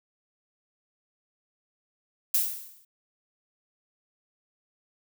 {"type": "noise with exponential decay", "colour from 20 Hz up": "violet", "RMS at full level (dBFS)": -21, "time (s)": [2.34, 2.85], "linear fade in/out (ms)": 5, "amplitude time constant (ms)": 110, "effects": []}